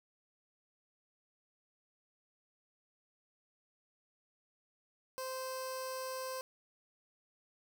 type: tone with notch filter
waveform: 15% pulse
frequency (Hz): 520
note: C5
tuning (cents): -11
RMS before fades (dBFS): -41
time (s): 5.18-6.41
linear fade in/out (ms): 0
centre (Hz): 1900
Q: 0.99
effects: none